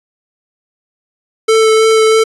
square tone with vibrato, 441.4 Hz, A4, 5 cents sharp, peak -7 dBFS, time 1.48-2.24 s, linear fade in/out 10 ms, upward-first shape sine, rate 3.1 Hz, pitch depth 11 cents each way, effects resampled to 24000 Hz

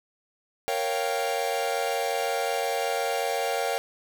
45% pulse chord, G half-diminished seventh, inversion first, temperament equal, 466.2 / 554.4 / 698.5 / 784 Hz, Bb4 / Db5 / F5 / G5, 0 / 0 / 0 / 0 cents, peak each -31 dBFS, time 0.68-3.78 s, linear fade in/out 0 ms, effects none

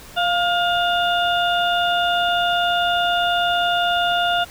harmonic tone with a mistuned harmonic, 710 Hz, F5, 28 cents sharp, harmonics 1 / 2 / 4 / 5, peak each -19 / -22 / -25 / -26 dBFS, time 0.16-4.45 s, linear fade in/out 20 ms, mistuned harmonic 1, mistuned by -29 cents, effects pink hiss -41 dBFS RMS until 4.5 s

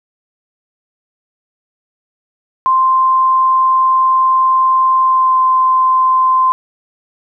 sine tone with pitch glide, 1045 to 1037.8 Hz, C6 to C6, -2 to -14 cents, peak -8 dBFS, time 2.66-6.52 s, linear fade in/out 0 ms, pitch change -12 cents, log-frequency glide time 5.01-5.39 s, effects none

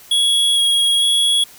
square tone with vibrato, 3324 Hz, G#7, 1 cent sharp, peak -13 dBFS, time 0.11-1.44 s, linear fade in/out 5 ms, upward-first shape square, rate 1.1 Hz, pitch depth 10 cents each way, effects white hiss -43 dBFS RMS until 1.58 s

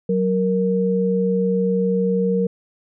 sine tone pair together, 186.51 / 466.2 Hz, F#3 / A#4, +14 / 0 cents, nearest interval octave + major third, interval 1586 cents, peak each -19 dBFS, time 0.09-2.47 s, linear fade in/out 5 ms, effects none

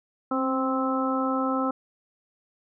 harmonic tone with a mistuned harmonic, 261.6 Hz, C4, in tune, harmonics 1 / 2 / 3 / 4 / 5, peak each -26 / -30 / -33 / -33 / -29 dBFS, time 0.31-1.71 s, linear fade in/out 5 ms, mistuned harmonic 1, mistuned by +27 cents, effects none

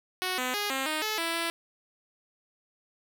5% pulse tone with pitch steps, 369.1 / 253.1 / 412.3 / 267.1 / 309.8 / 431.4 / 332.3 / 334.5 Hz, F#4 / B3 / G#4 / C4 / D#4 / A4 / E4 / E4, -4 / +43 / -13 / +36 / -7 / -34 / +14 / +25 cents, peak -17 dBFS, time 0.22-1.5 s, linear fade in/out 0 ms, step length 160 ms, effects none

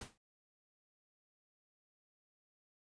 pink noise with exponential decay, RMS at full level -43 dBFS, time 0.01-0.18 s, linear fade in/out 5 ms, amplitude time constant 36 ms, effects noise-tail reverb RT60 0.1 s tail -21 dB re dry + resampled to 22050 Hz

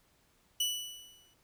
sawtooth tone with exponential decay, 2960 Hz, F#7, in tune, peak -24 dBFS, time 0.6-1.34 s, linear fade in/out 5 ms, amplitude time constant 160 ms, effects pink hiss -69 dBFS RMS until 1.43 s

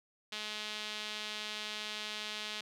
sawtooth tone with band-pass filter, 212.4 Hz, G#3, 39 cents sharp, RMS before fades -41 dBFS, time 0.32-2.61 s, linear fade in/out 5 ms, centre 3500 Hz, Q 1.9, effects none

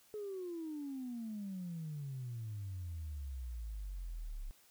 sine exponential sweep, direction down, 430 to 33.13 Hz, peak -39 dBFS, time 0.14-4.51 s, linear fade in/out 0 ms, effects tanh soft clip ceiling -36 dBFS + white hiss -66 dBFS RMS until 4.7 s

